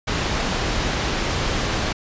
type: low-pass noise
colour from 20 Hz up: pink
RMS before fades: -23 dBFS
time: 0.07-1.93 s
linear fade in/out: 10 ms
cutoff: 5800 Hz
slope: 12 dB/octave
effects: resampled to 16000 Hz